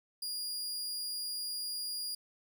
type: tone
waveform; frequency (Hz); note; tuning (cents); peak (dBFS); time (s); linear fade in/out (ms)
sawtooth; 4844; D#8; -47; -33; 0.22-2.15; 5
effects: none